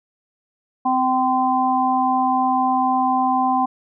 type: harmonic tone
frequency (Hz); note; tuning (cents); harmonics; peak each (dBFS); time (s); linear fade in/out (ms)
257.7; C4; -26; 1 / 3 / 4; -22 / -18 / -21; 0.85-3.66; 10
effects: none